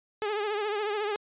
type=tone with vibrato; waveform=sawtooth; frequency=418.2 Hz; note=G#4; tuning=12 cents sharp; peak=-24 dBFS; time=0.22-1.16 s; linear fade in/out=0 ms; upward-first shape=triangle; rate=14 Hz; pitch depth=83 cents each way; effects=resampled to 8000 Hz